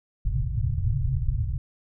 white low-pass noise, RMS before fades -25 dBFS, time 0.25-1.58 s, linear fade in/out 5 ms, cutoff 140 Hz, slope 96 dB/octave, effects none

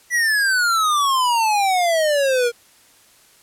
square exponential sweep, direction down, 1975.5 to 466.2 Hz, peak -16 dBFS, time 0.1-2.52 s, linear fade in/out 50 ms, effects white hiss -52 dBFS RMS until 3.42 s + low-pass 12000 Hz 12 dB/octave

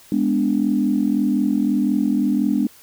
sine tone cluster, 206.7 / 248.5 / 292.4 Hz, G#3 / B3 / D4, -8 / +11 / -7 cents, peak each -20 dBFS, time 0.12-2.67 s, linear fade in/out 2 ms, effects tanh soft clip ceiling -6 dBFS + white hiss -48 dBFS RMS until 2.82 s

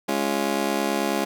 20% pulse chord, Db major, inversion second, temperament just, 207.9 / 277.2 / 346.5 Hz, Ab3 / Db4 / F4, +2 / 0 / -14 cents, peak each -22 dBFS, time 0.08-1.25 s, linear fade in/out 10 ms, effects none

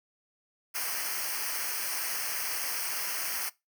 white noise with comb filter, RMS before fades -33 dBFS, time 0.74-3.5 s, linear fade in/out 20 ms, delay 0.27 ms, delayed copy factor -0.9, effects noise-tail reverb RT60 0.2 s tail -20 dB re dry

